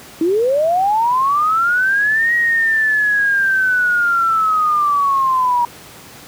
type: linear two-way sweep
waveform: sine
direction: up then down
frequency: 311.1 to 1900 to 950 Hz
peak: -12 dBFS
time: 0.21-5.65 s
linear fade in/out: 2 ms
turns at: 2.34 s
effects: pink hiss -38 dBFS RMS until 6.27 s + high-pass 100 Hz 12 dB/octave